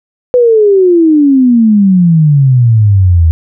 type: exponential sweep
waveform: sine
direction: down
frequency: 504 to 78.9 Hz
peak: -3 dBFS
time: 0.34-3.31 s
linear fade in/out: 0 ms
effects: none